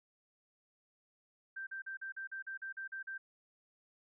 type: tone bursts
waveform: sine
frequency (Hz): 1568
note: G6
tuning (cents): 0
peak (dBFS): -40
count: 11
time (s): 1.56-3.18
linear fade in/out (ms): 10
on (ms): 110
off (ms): 41
effects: none